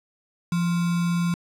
sine tone with sample-and-hold, 172.4 Hz, F3, 22 cents flat, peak -20 dBFS, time 0.52-1.34 s, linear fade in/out 2 ms, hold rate 1225 Hz, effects low-pass 11000 Hz 12 dB/octave

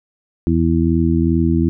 harmonic tone, 82.5 Hz, E2, 2 cents sharp, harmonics 1 / 2 / 3 / 4, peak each -18 / -18 / -18 / -18 dBFS, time 0.47-1.69 s, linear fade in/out 0 ms, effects none

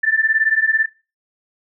sine beating tone pair, 1760 / 1778 Hz, A6 / A6, 0 / +18 cents, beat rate 18 Hz, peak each -17 dBFS, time 0.03-0.86 s, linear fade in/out 10 ms, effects noise-tail reverb RT60 0.3 s tail -20 dB re dry

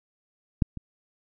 clicks, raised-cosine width 5 ms, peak -7 / -23 dBFS, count 2, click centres 0.622 / 0.773 s, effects none

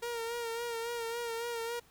sawtooth tone with vibrato, 466.2 Hz, A#4, in tune, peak -31 dBFS, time 0.02-1.8 s, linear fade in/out 10 ms, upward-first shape sine, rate 3.6 Hz, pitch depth 40 cents each way, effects pink hiss -63 dBFS RMS until 1.9 s

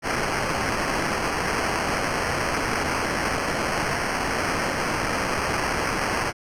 blue noise with sample-and-hold, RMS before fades -25 dBFS, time 0.02-6.33 s, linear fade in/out 50 ms, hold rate 3675 Hz, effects low-pass 9000 Hz 12 dB/octave

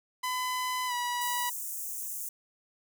sawtooth tone with pitch glide, 1008 to 972.5 Hz, B5 to B5, +35 to -27 cents, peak -26 dBFS, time 0.23-1.5 s, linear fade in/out 10 ms, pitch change -62 cents, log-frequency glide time 0.87-0.93 s
white high-pass noise, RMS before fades -37 dBFS, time 1.21-2.29 s, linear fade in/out 5 ms, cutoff 6400 Hz, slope 48 dB/octave
effects none

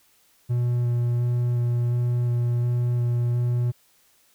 triangle tone with vibrato, 120.8 Hz, B2, 38 cents flat, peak -18 dBFS, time 0.49-3.72 s, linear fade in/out 20 ms, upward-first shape square, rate 1.4 Hz, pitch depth 9 cents each way, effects white hiss -61 dBFS RMS until 4.34 s

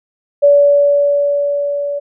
sine tone with level ramp, 573 Hz, D5, 43 cents flat, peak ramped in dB -4 to -17 dBFS, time 0.42-2 s, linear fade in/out 20 ms, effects none

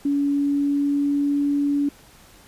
sine tone with pitch glide, 283.8 to 285.8 Hz, C#4 to D4, +41 to -47 cents, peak -18 dBFS, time 0.05-1.89 s, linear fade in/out 5 ms, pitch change +12 cents, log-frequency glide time 0.33-1.4 s, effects pink hiss -50 dBFS RMS until 2.47 s + resampled to 32000 Hz

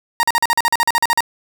30% pulse tone bursts, 933 Hz, A#5, 1 cent sharp, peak -9 dBFS, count 14, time 0.2-1.206 s, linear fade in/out 0 ms, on 31 ms, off 44 ms, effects none

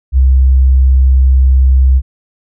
sine tone, 65.41 Hz, C2, in tune, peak -4 dBFS, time 0.12-2.02 s, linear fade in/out 50 ms, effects none

